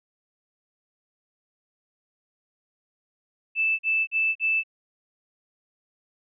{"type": "tone bursts", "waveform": "sine", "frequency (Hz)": 2637, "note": "E7", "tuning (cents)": 0, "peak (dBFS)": -20, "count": 4, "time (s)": [3.55, 4.636], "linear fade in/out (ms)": 50, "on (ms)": 240, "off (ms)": 42, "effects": []}